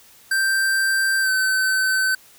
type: tone with pitch glide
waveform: square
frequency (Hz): 1568 to 1530.4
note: G6 to G6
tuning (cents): 0 to -42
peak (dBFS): -18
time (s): 0.31-2.15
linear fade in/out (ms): 5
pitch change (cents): -42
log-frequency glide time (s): 1.21-1.3
effects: white hiss -50 dBFS RMS until 2.38 s